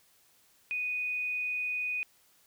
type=tone; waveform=sine; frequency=2483 Hz; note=D#7; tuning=4 cents flat; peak=-30 dBFS; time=0.71-2.03 s; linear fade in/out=0 ms; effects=white hiss -65 dBFS RMS until 2.46 s